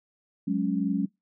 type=chord; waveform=sine; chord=F# suspended second; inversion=none; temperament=equal; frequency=185 / 207.7 / 277.2 Hz; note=F#3 / G#3 / C#4; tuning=0 / 0 / 0 cents; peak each=-28 dBFS; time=0.47-1.06 s; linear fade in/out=10 ms; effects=noise-tail reverb RT60 0.2 s tail -25 dB re dry